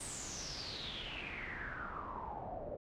pink noise with low-pass filter sweep, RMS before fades -44 dBFS, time 0-2.77 s, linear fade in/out 10 ms, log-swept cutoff 8800 to 550 Hz, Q 8.4, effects none

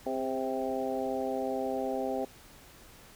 harmonic tone with a mistuned harmonic, 131.1 Hz, C3, 4 cents sharp, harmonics 2 / 3 / 4 / 5 / 6, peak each -36 / -36 / -35 / -37 / -37 dBFS, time 0.06-2.25 s, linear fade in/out 5 ms, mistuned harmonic 3, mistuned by +37 cents, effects pink hiss -54 dBFS RMS until 3.15 s

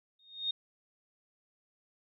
sine tone with exponential growth, 3700 Hz, A#7, 14 cents flat, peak -27 dBFS, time 0.19-0.51 s, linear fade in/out 5 ms, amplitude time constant 69 ms, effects none

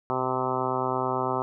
harmonic tone with a mistuned harmonic, 129 Hz, C3, 24 cents flat, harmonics 1 / 2 / 3 / 4 / 5 / 6 / 7 / 8 / 9 / 10, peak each -36 / -35 / -31 / -35 / -34 / -33 / -32 / -33 / -35 / -35 dBFS, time 0.1-1.42 s, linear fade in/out 0 ms, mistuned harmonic 1, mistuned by -18 cents, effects none

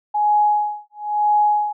sine tone with tremolo, 837 Hz, G#5, 13 cents sharp, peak -12 dBFS, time 0.14-1.73 s, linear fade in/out 10 ms, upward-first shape sine, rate 1 Hz, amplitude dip 100%, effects none

